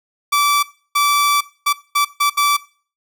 sawtooth tone bursts at uneven times, 1159 Hz, D6, 23 cents flat, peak -9 dBFS, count 6, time 0.32-0.63 / 0.95-1.41 / 1.66-1.73 / 1.95-2.05 / 2.2-2.3 / 2.37-2.57 s, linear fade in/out 10 ms, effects noise-tail reverb RT60 0.4 s tail -19 dB re dry

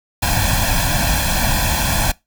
pink noise with comb filter, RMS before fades -17 dBFS, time 0.22-2.12 s, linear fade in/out 10 ms, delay 1.2 ms, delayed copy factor +1, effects noise-tail reverb RT60 0.2 s tail -22 dB re dry

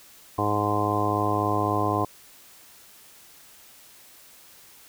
harmonic tone, 103.83 Hz, G#2, in tune, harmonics 1 / 2 / 3 / 4 / 5 / 6 / 7 / 8 / 9 / 10, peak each -29 / -36 / -29 / -31 / -34 / -34 / -29 / -34 / -36 / -27 dBFS, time 0.38-2.05 s, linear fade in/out 5 ms, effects white hiss -51 dBFS RMS until 4.88 s

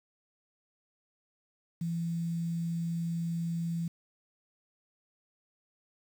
sine tone with quantisation, 167.9 Hz, E3, 32 cents sharp, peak -30 dBFS, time 1.81-3.88 s, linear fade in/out 5 ms, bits 9, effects none

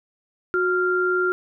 sine tone pair together, 365.1 / 1389.2 Hz, F#4 / F6, -23 / -10 cents, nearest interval octave + major seventh, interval 2313 cents, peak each -21 dBFS, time 0.54-1.32 s, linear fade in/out 0 ms, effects none

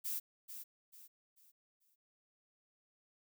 violet noise with echo, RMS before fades -39 dBFS, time 0.04-0.2 s, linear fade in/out 20 ms, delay 440 ms, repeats 4, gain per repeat -9 dB, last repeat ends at 1.96 s, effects none

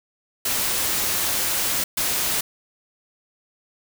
white noise bursts at uneven times, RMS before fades -23 dBFS, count 2, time 0.45-1.84 / 1.97-2.41 s, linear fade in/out 5 ms, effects none

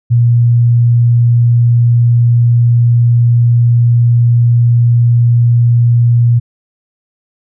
sine tone, 119 Hz, A#2, 36 cents sharp, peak -5 dBFS, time 0.1-6.4 s, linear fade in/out 20 ms, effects none

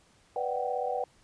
sine chord, G major seventh, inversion first, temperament equal with one note detuned, 493.9 / 587.3 / 740 / 776.8 Hz, B4 / D5 / F#5 / G5, 0 / 0 / 0 / -16 cents, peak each -33 / -36 / -34 / -34 dBFS, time 0.36-1.04 s, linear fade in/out 2 ms, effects pink hiss -63 dBFS RMS until 1.23 s + resampled to 22050 Hz

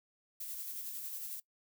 violet noise with tremolo, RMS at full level -41 dBFS, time 0.4-1.4 s, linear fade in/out 5 ms, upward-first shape sine, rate 11 Hz, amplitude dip 35%, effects noise-tail reverb RT60 0.1 s tail -21 dB re dry

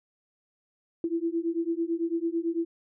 sine beating tone pair, 329.6 / 338.6 Hz, E4 / E4, 0 / +46 cents, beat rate 9 Hz, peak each -29 dBFS, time 1.04-2.65 s, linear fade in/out 2 ms, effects none

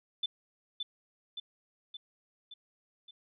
sine tone with echo, 3520 Hz, A7, in tune, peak -29 dBFS, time 0.23-0.26 s, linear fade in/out 5 ms, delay 570 ms, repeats 5, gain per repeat -4 dB, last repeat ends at 3.11 s, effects none

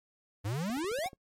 square exponential sweep, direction up, 94 to 806 Hz, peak -32 dBFS, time 0.44-1.09 s, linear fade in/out 20 ms
click train, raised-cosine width 2 ms, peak -35 dBFS, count 7, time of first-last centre 0.7-1.132 s, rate 13.9 Hz
sawtooth tone with exponential decay, 546 Hz, C#5, 26 cents flat, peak -38 dBFS, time 1.04-1.16 s, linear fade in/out 0 ms, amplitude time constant 25 ms
effects noise-tail reverb RT60 0.1 s tail -24 dB re dry + MP3 64 kbps

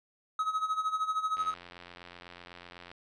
triangle tone with tremolo, 1275 Hz, D#6, 42 cents sharp, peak -24 dBFS, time 0.39-1.54 s, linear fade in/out 2 ms, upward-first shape sine, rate 13 Hz, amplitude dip 75%
click train, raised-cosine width 0.3 ms, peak -31 dBFS, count 137, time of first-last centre 1.37-2.915 s, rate 88 Hz
effects resampled to 24000 Hz

